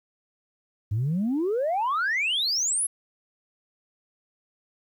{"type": "exponential sweep", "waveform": "sine", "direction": "up", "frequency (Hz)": [98, 11260], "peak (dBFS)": -21, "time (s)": [0.91, 2.87], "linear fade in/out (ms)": 10, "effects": ["tanh soft clip ceiling -20 dBFS", "10-bit"]}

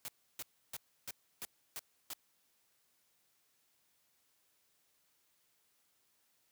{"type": "noise bursts", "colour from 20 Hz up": "white", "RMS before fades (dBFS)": -43, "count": 7, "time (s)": [0.05, 2.134], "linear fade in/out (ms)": 0, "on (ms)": 32, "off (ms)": 310, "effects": ["white hiss -75 dBFS RMS until 6.51 s", "high-pass 60 Hz 12 dB/octave"]}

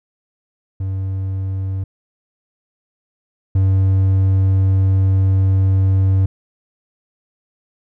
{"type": "tone pair in turn", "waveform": "triangle", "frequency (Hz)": [95.7, 95.7], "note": ["G2", "G2"], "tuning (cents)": [-41, -41], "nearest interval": "unison", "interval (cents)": 0, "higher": "neither", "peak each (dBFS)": [-17, -9], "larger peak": "second", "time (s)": [[0.8, 1.84], [3.55, 6.26]], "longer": "second", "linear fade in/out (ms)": 5, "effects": []}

